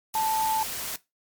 sine tone in noise, 880 Hz, A5, in tune, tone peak -23 dBFS, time 0.15-0.63 s, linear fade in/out 2 ms, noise white, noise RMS -33 dBFS, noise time 0.14-0.96 s, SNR +7 dB, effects noise-tail reverb RT60 0.2 s tail -18 dB re dry + MP3 96 kbps

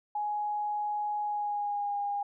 sine tone with pitch glide, 835 to 812.6 Hz, G#5 to G#5, +9 to -38 cents, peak -29 dBFS, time 0.15-2.23 s, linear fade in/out 5 ms, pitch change -47 cents, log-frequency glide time 1.22-1.98 s, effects none

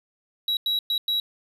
triangle tone bursts at uneven times, 3880 Hz, B7, 31 cents flat, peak -20 dBFS, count 4, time 0.48-0.57 / 0.66-0.79 / 0.9-0.98 / 1.08-1.2 s, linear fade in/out 2 ms, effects resampled to 32000 Hz

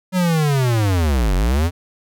square linear two-way sweep, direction down then up, 188.4 to 43.65 to 89.9 Hz, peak -15 dBFS, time 0.12-1.71 s, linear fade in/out 50 ms, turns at 1.35 s, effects none

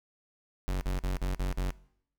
45% pulse tone bursts, 46.25 Hz, F#1, in tune, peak -28 dBFS, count 6, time 0.68-1.705 s, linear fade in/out 0 ms, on 130 ms, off 49 ms, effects noise-tail reverb RT60 0.7 s tail -21 dB re dry

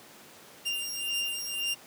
sawtooth beating tone pair, 2794 / 2795.9 Hz, F7 / F7, 0 / +1 cents, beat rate 1.9 Hz, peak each -30 dBFS, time 0.65-1.75 s, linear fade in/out 20 ms, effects pink hiss -51 dBFS RMS until 1.86 s + high-pass 200 Hz 12 dB/octave

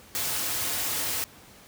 white noise with comb filter, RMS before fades -29 dBFS, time 0.15-1.24 s, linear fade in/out 0 ms, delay 5.1 ms, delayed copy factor -0.5, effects pink hiss -51 dBFS RMS until 1.67 s + high-pass 60 Hz 12 dB/octave

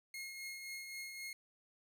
sawtooth tone with tremolo, 2153 Hz, C7, 49 cents sharp, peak -39 dBFS, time 0.14-1.33 s, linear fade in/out 2 ms, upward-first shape triangle, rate 3.8 Hz, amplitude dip 45%, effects none

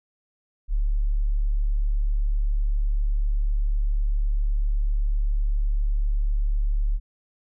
sine tone, 36.07 Hz, D1, 30 cents flat, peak -19 dBFS, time 0.68-7 s, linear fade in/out 50 ms, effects none

